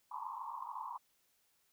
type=band-pass noise; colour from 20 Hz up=pink; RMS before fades=-44 dBFS; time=0.11-0.98 s; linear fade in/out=5 ms; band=880 to 1100 Hz; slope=96 dB/octave; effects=white hiss -75 dBFS RMS until 1.72 s